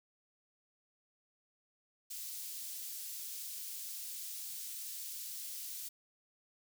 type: high-pass noise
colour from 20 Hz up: white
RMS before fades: -44 dBFS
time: 2.1-5.89 s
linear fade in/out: 10 ms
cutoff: 4300 Hz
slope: 12 dB/octave
effects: none